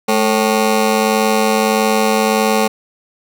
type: ring-modulated tone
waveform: 20% pulse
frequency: 329.6 Hz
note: E4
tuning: in tune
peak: -4 dBFS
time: 0.08-2.68 s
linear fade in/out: 10 ms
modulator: 114 Hz
effects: none